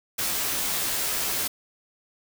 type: noise with comb filter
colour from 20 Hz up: white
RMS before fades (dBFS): -27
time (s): 0.18-1.48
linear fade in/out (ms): 10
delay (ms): 13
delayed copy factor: -0.7
effects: none